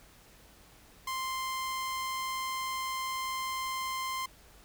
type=tone; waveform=sawtooth; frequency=1046.5 Hz; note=C6; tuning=in tune; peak=-29 dBFS; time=1.07-4.26 s; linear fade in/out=5 ms; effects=added 50 Hz sine -63 dBFS peak until 4.64 s + pink hiss -58 dBFS RMS until 4.64 s